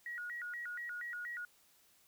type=tone with vibrato; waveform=sine; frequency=1661.2 Hz; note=G#6; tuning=in tune; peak=-40 dBFS; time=0.06-1.45 s; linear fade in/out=2 ms; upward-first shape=square; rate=4.2 Hz; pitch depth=240 cents each way; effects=white hiss -68 dBFS RMS until 2.07 s